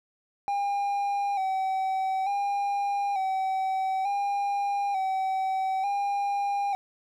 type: tone with vibrato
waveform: triangle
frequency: 784 Hz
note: G5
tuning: in tune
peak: -23 dBFS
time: 0.48-6.75 s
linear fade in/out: 0 ms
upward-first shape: square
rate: 0.56 Hz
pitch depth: 46 cents each way
effects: none